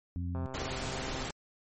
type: harmonic tone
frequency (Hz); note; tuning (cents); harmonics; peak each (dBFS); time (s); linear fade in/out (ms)
87.7; F2; +8; 1 / 2 / 3; -33 / -41 / -42; 0.16-0.46; 0
type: click train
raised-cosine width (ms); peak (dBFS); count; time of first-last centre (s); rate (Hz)
1; -29; 120; 0.35-1.258; 131
type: noise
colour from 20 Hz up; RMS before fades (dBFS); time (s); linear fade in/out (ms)
pink; -37; 0.54-1.31; 5
effects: MP3 32 kbps